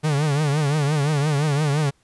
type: tone with vibrato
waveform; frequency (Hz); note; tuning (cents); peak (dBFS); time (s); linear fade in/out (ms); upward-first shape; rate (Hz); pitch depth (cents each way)
45% pulse; 147.3; D3; +6; -18; 0.03-1.91; 20; triangle; 5.8; 130
effects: pink hiss -63 dBFS RMS until 2.03 s + resampled to 24000 Hz